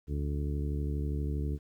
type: harmonic tone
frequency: 72.4 Hz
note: D2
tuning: 24 cents flat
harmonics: 1 / 2 / 3 / 4 / 5 / 6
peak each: -31 / -36 / -44 / -41 / -45 / -45 dBFS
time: 0.07-1.59 s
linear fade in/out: 50 ms
effects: 11-bit